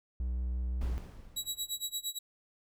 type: tone with vibrato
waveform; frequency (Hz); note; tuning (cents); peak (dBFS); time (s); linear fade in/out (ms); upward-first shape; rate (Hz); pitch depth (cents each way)
triangle; 61.74; B1; 0; -29; 0.2-0.98; 0; sine; 5.8; 14
type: noise with exponential decay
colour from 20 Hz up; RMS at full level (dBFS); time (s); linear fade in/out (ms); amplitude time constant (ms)
brown; -38; 0.81-2.1; 5; 280
type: tone with tremolo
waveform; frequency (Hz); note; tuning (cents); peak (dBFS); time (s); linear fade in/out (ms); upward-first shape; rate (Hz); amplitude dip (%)
20% pulse; 3883; B7; -30; -26; 1.36-2.19; 10; sine; 8.7; 95
effects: none